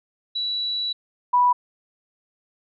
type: tone pair in turn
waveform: sine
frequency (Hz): 3932 / 983.6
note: B7 / B5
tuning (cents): -8 / -7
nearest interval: 2 octaves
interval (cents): 2399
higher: first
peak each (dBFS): -23 / -14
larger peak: second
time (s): 0.35-0.93 / 1.33-1.53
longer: first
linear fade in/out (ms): 10
effects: none